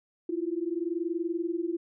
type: tone pair together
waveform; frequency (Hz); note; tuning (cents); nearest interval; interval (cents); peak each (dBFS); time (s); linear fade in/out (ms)
sine; 329.6 / 350.2; E4 / F4; 0 / +5; minor second; 105; -31 / -31; 0.29-1.77; 5
effects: none